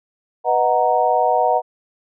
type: chord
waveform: sine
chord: B major seventh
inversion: none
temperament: equal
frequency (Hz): 493.9 / 622.3 / 740 / 932.3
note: B4 / D#5 / F#5 / A#5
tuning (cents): 0 / 0 / 0 / 0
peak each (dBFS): -21 / -20 / -17 / -20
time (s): 0.44-1.62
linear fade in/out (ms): 50
effects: none